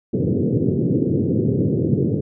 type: band-pass noise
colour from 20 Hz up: pink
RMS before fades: -19 dBFS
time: 0.13-2.21 s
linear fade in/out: 10 ms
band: 100 to 460 Hz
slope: 48 dB/octave
effects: none